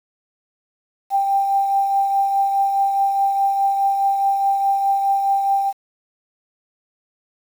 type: tone with tremolo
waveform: sine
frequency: 789 Hz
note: G5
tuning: 11 cents sharp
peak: -13 dBFS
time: 1.1-5.73 s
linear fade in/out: 50 ms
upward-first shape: triangle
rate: 4.8 Hz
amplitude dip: 45%
effects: 7-bit